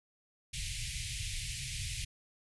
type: band-stop noise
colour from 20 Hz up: pink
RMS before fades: -38 dBFS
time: 0.53-2.05 s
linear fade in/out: 10 ms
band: 140 to 2100 Hz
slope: 48 dB/octave
effects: resampled to 24000 Hz